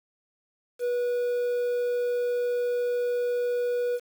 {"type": "tone with quantisation", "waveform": "triangle", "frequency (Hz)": 487, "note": "B4", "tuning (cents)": -24, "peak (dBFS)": -22, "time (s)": [0.79, 4], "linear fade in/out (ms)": 50, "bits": 8, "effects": []}